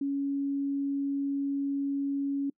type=tone; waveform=sine; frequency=278.9 Hz; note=C#4; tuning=11 cents sharp; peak=-27 dBFS; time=0.01-2.5 s; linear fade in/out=5 ms; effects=noise-tail reverb RT60 0.1 s tail -26 dB re dry